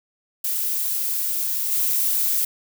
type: noise with level steps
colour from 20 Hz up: violet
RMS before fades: -24 / -21 dBFS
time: 0.44-2.45 s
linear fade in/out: 5 ms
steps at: 1.71 s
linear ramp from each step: 10 ms
effects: none